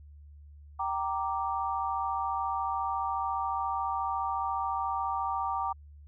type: chord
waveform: sine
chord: G minor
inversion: none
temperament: equal with one note detuned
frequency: 778.1 / 932.3 / 1174.7 Hz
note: G5 / Bb5 / D6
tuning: -13 / 0 / 0 cents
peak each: -33 dBFS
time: 0.79-5.73 s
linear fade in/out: 10 ms
effects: added 73 Hz sine -48 dBFS peak until 6.07 s